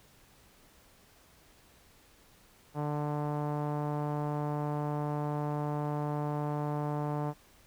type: tone with low-pass filter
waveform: sawtooth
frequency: 148 Hz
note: D3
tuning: 14 cents sharp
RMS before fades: -33 dBFS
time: 2.74-7.34 s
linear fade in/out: 50 ms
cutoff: 910 Hz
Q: 2.1
effects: pink hiss -61 dBFS RMS until 7.66 s